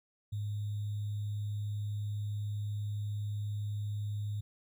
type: tone with sample-and-hold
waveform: sine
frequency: 103.83 Hz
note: G#2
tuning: in tune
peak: -33 dBFS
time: 0.32-4.41 s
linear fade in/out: 10 ms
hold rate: 3675 Hz
effects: none